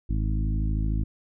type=harmonic tone with a mistuned harmonic; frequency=53 Hz; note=G#1; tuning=36 cents sharp; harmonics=1 / 2 / 3 / 4 / 5 / 6; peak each=-24 / -30 / -34 / -36 / -38 / -40 dBFS; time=0.09-1.04 s; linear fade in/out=10 ms; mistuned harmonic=1; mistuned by=-40 cents; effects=none